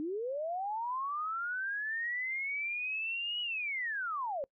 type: linear two-way sweep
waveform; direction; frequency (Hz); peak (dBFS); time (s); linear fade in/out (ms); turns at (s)
sine; up then down; 291.2 to 2935 to 522; -33; 0-4.44; 0; 3.41
effects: noise-tail reverb RT60 0.1 s tail -25 dB re dry